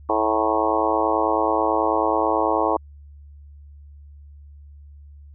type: harmonic tone with a mistuned harmonic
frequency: 109.3 Hz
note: A2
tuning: 11 cents flat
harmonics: 3 / 4 / 5 / 6 / 7 / 8 / 9 / 10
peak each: -26 / -26 / -26 / -26 / -26 / -26 / -26 / -26 dBFS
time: 0.09-2.77 s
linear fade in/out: 5 ms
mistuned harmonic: 9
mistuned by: -36 cents
effects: added 72 Hz sine -41 dBFS peak until 5.34 s